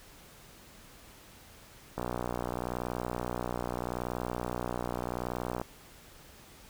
click train, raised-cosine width 1 ms, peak -19 dBFS, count 222, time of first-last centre 1.98-5.615 s, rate 60.8 Hz, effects pink hiss -54 dBFS RMS until 6.69 s

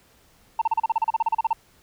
sine tone bursts, 900 Hz, A5, 39 cents sharp, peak -15 dBFS, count 16, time 0.59-1.531 s, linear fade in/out 5 ms, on 26 ms, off 35 ms, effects tanh soft clip ceiling -16 dBFS + pink hiss -58 dBFS RMS until 1.82 s

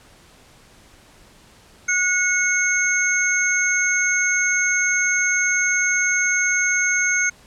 sine tone cluster, 1454 / 2190 / 6370 Hz, F#6 / C#7 / G8, -31 / -22 / +27 cents, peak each -21 dBFS, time 1.88-7.3 s, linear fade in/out 10 ms, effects pink hiss -50 dBFS RMS until 7.46 s + low-pass 10000 Hz 12 dB/octave

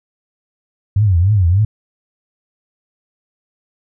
sine tone with vibrato, 95.1 Hz, F#2, 48 cents sharp, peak -9 dBFS, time 0.96-1.65 s, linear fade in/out 5 ms, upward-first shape triangle, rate 3.4 Hz, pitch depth 260 cents each way, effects none

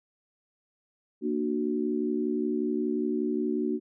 sine chord, Bb augmented, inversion none, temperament equal with one note detuned, 233.1 / 298.3 / 370 Hz, Bb3 / D4 / F#4, 0 / +27 / 0 cents, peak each -30 dBFS, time 1.21-3.8 s, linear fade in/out 50 ms, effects none

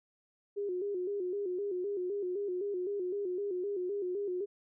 sine tone with vibrato, 383.1 Hz, G4, 40 cents flat, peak -32 dBFS, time 0.56-4.46 s, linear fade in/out 20 ms, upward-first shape square, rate 3.9 Hz, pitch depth 100 cents each way, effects none

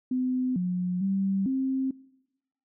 sine tone with pitch steps, 254.7 / 180.2 / 194.2 / 264.7 Hz, C4 / F#3 / G3 / C4, -46 / -45 / -16 / +20 cents, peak -24 dBFS, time 0.11-1.91 s, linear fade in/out 5 ms, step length 450 ms, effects noise-tail reverb RT60 0.9 s tail -22 dB re dry

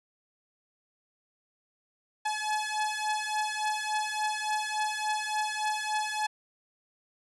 sawtooth beating tone pair, 852 / 855.5 Hz, G#5 / A5, +44 / -49 cents, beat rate 3.5 Hz, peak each -28 dBFS, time 2.25-6.27 s, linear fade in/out 10 ms, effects resampled to 24000 Hz

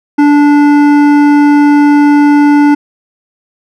sine tone with hard clipping, 291.3 Hz, D4, 14 cents flat, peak -5 dBFS, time 0.18-2.75 s, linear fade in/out 10 ms, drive 12 dB, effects none

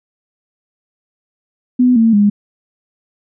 sine tone with pitch steps, 249.6 / 226.3 / 205.1 Hz, B3 / A3 / G#3, +19 / +49 / -21 cents, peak -7 dBFS, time 1.79-2.3 s, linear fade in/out 10 ms, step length 170 ms, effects none

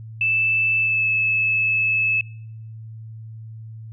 sine tone with pitch glide, 2637 to 2604 Hz, E7 to E7, 0 to -22 cents, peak -17 dBFS, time 0.21-2.21 s, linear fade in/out 2 ms, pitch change -22 cents, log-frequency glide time 0.79-1.08 s, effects noise-tail reverb RT60 0.8 s tail -25 dB re dry + added 111 Hz sine -34 dBFS peak until 3.92 s

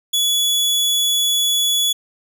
sawtooth tone, 3400 Hz, G#7, 40 cents sharp, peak -12 dBFS, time 0.13-1.93 s, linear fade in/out 10 ms, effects none

